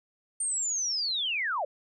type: linear sweep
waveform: sine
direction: down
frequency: 8870 to 520 Hz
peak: -27 dBFS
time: 0.4-1.65 s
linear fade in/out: 5 ms
effects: none

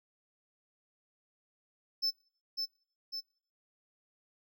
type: tone with echo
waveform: triangle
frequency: 5270 Hz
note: E8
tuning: 1 cent flat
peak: -27 dBFS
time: 2.02-2.11 s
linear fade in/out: 20 ms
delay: 550 ms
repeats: 2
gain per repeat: -4 dB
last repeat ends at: 3.21 s
effects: noise-tail reverb RT60 0.5 s tail -24 dB re dry

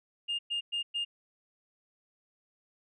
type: tone bursts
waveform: sine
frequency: 2824 Hz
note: F7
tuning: 19 cents sharp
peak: -28 dBFS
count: 4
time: 0.28-1.05 s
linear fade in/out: 20 ms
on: 110 ms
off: 110 ms
effects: tanh soft clip ceiling -27 dBFS

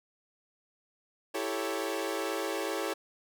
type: chord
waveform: sawtooth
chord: A dominant seventh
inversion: second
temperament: equal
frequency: 329.6 / 392 / 440 / 554.4 Hz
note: E4 / G4 / A4 / C#5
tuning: 0 / 0 / 0 / 0 cents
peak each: -33 dBFS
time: 1.34-2.94 s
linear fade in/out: 10 ms
effects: none

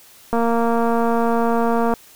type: click train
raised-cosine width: 1 ms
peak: -7 dBFS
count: 374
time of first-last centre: 0.33-1.938 s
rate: 232 Hz
effects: white hiss -47 dBFS RMS until 2.15 s

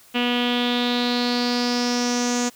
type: tone with low-pass filter sweep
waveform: sawtooth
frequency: 243.3 Hz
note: B3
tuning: 26 cents flat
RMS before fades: -22 dBFS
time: 0.14-2.5 s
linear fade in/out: 20 ms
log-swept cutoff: 2900 to 6700 Hz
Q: 5.8
effects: white hiss -51 dBFS RMS until 2.55 s

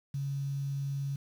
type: tone with quantisation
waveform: sine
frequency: 139.1 Hz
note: C#3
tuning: 6 cents sharp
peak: -31 dBFS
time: 0.14-1.16 s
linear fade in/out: 5 ms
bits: 9
effects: none

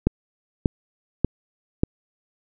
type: click train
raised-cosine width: 3 ms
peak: -4 dBFS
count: 4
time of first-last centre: 0.07-1.835 s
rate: 1.7 Hz
effects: none

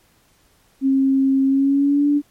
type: tone with pitch glide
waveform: sine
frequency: 269 to 290 Hz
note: C4 to D4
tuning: +48 to -22 cents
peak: -13 dBFS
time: 0.81-2.22 s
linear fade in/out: 50 ms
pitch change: +130 cents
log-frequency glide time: 1.47-2.08 s
effects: pink hiss -58 dBFS RMS until 2.3 s + MP3 64 kbps

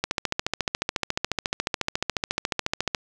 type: click train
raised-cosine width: 0.2 ms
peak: -6 dBFS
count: 42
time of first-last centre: 0.04-2.948 s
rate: 14.1 Hz
effects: none

